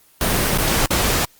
pink noise with dropouts, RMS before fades -18 dBFS, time 0.21-1.25 s, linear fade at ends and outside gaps 1 ms, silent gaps 0.576-0.584 / 0.86-0.906 s, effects white hiss -53 dBFS RMS until 1.39 s + Opus 24 kbps

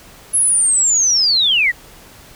sine linear sweep, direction down, 10890 to 1831 Hz, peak -11 dBFS, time 0.33-1.72 s, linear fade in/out 20 ms, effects pink hiss -42 dBFS RMS until 2.35 s

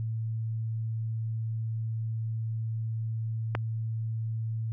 click, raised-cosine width 0.5 ms, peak -13 dBFS, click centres 3.551 s, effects added 112 Hz sine -29 dBFS peak until 4.72 s + AAC 48 kbps

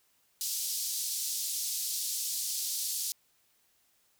pink band-pass noise, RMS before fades -34 dBFS, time 0.41-3.12 s, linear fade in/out 0 ms, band 4500 to 16000 Hz, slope 24 dB/octave, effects white hiss -70 dBFS RMS until 4.19 s

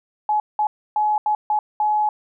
sine tone bursts at uneven times, 847 Hz, G#5, 34 cents sharp, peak -16 dBFS, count 6, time 0.29-0.4 / 0.59-0.67 / 0.96-1.18 / 1.26-1.35 / 1.5-1.59 / 1.8-2.09 s, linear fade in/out 2 ms, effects none

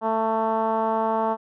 10% pulse tone with low-pass filter, 222.2 Hz, A3, 17 cents sharp, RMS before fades -23 dBFS, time 0.01-1.37 s, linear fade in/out 50 ms, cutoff 920 Hz, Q 2.5, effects none

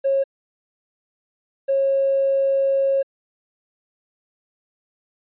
triangle tone pair in turn, 545 / 545 Hz, C#5 / C#5, -29 / -29 cents, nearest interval unison, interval 0 cents, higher neither, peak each -12 dBFS, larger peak neither, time 0.04-0.24 / 1.68-3.03 s, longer second, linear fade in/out 20 ms, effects tanh soft clip ceiling -14 dBFS + resampled to 8000 Hz

